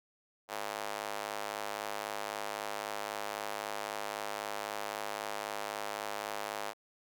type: tone with high-pass filter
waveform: square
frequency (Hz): 51.91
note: G#1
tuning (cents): 0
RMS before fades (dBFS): -39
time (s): 0.48-6.74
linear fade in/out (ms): 50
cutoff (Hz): 690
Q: 1.4
effects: none